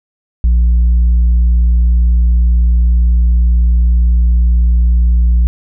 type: tone with tanh clipping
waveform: sine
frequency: 59 Hz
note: A#1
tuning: 22 cents sharp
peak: -7 dBFS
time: 0.44-5.47 s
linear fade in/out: 0 ms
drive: 2 dB
effects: none